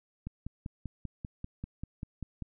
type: click train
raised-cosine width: 5 ms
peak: -25 dBFS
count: 12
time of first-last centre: 0.27-2.423 s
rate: 5.11 Hz
effects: none